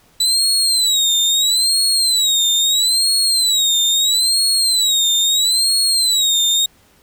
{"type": "tone with vibrato", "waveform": "30% pulse", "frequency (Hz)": 3951, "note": "B7", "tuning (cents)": 0, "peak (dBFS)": -10, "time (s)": [0.2, 6.66], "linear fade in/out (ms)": 5, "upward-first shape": "sine", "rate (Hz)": 0.76, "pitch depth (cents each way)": 150, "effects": ["pink hiss -53 dBFS RMS until 7.02 s"]}